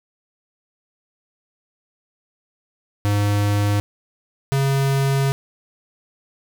square tone pair in turn, 102.6 / 136.95 Hz, G#2 / C#3, -21 / -21 cents, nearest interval perfect fourth, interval 500 cents, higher second, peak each -17 dBFS, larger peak neither, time 3.05-3.8 / 4.52-5.32 s, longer second, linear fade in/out 0 ms, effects none

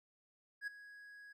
triangle tone with ADSR envelope, 1661.2 Hz, G#6, in tune, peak -35 dBFS, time 0.61-1.33 s, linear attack 62 ms, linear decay 11 ms, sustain -16 dB, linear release 11 ms, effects none

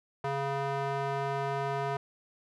square tone with band-pass filter, 138.59 Hz, C#3, in tune, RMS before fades -32 dBFS, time 0.24-1.97 s, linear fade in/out 5 ms, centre 850 Hz, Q 1.1, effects none

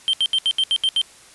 triangle tone bursts, 3136 Hz, G7, in tune, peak -14 dBFS, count 8, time 0.08-1.015 s, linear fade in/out 0 ms, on 53 ms, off 73 ms, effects white hiss -47 dBFS RMS until 1.34 s + resampled to 24000 Hz

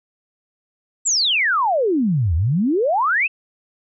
sine exponential two-way sweep, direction down then up, 7902 to 75.7 to 2747 Hz, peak -15 dBFS, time 1.05-3.28 s, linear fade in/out 20 ms, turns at 2.35 s, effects none

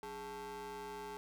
40% pulse ring-modulated tone, 231.9 Hz, A#3, 9 cents flat, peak -40 dBFS, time 0.03-1.17 s, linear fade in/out 0 ms, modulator 646 Hz, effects none

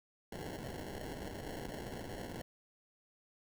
blue noise with sample-and-hold, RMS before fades -44 dBFS, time 0.32-2.42 s, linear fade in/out 5 ms, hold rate 1225 Hz, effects none

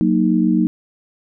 sine chord, D# minor, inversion first, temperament equal, 185 / 233.1 / 311.1 Hz, F#3 / A#3 / D#4, 0 / 0 / 0 cents, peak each -17 dBFS, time 0.01-0.67 s, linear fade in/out 0 ms, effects none

